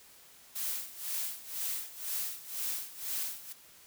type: noise with tremolo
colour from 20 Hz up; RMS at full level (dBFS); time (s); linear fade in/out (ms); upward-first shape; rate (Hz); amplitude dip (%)
blue; -34; 0.55-3.53; 10; sine; 2; 85
effects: white hiss -57 dBFS RMS until 3.86 s